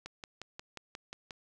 click train, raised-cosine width 0.2 ms, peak -25 dBFS, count 8, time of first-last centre 0.06-1.308 s, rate 5.61 Hz, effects none

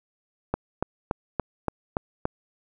click train, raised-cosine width 1 ms, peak -10 dBFS, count 7, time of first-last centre 0.54-2.254 s, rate 3.5 Hz, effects none

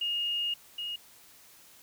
sine tone pair in turn, 2850 / 2865 Hz, F7 / F7, +34 / +44 cents, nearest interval unison, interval 10 cents, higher second, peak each -28 / -33 dBFS, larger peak first, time 0.01-0.54 / 0.78-0.96 s, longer first, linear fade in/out 5 ms, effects white hiss -56 dBFS RMS until 1.82 s

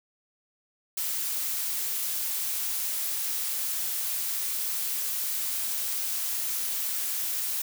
blue noise, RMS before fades -30 dBFS, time 0.97-7.62 s, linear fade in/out 5 ms, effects none

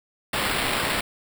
white noise with sample-and-hold, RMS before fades -25 dBFS, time 0.33-1.01 s, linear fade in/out 5 ms, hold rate 6300 Hz, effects none

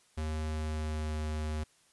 square tone with pitch glide, 77.78 to 76.93 Hz, D#2 to D#2, 0 to -19 cents, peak -33 dBFS, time 0.17-1.64 s, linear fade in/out 10 ms, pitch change -19 cents, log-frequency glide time 0.44-1.19 s, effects white hiss -66 dBFS RMS until 1.92 s + resampled to 24000 Hz

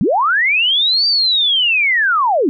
sine linear two-way sweep, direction up then down, 146.83 to 4699 to 247.7 Hz, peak -11 dBFS, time 0.01-2.49 s, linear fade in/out 0 ms, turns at 1.07 s, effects none

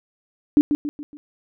sine tone with echo, 293.5 Hz, D4, 1 cent flat, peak -9 dBFS, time 0.57-0.61 s, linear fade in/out 0 ms, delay 140 ms, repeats 4, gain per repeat -7 dB, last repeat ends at 1.17 s, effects none

